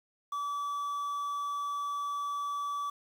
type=tone with quantisation; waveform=triangle; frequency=1150 Hz; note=D6; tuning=37 cents flat; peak=-30 dBFS; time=0.32-2.9 s; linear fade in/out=5 ms; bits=9; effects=none